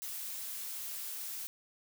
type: noise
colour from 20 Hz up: blue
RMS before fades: -41 dBFS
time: 0.02-1.47 s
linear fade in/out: 0 ms
effects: none